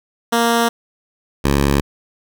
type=tone pair in turn; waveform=10% pulse; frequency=233.1 / 70.07 Hz; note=A#3 / C#2; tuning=0 / +19 cents; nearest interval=octave + major sixth; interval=2081 cents; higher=first; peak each=-5 dBFS; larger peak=neither; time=0.32-0.69 / 1.44-1.81 s; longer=neither; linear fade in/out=10 ms; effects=none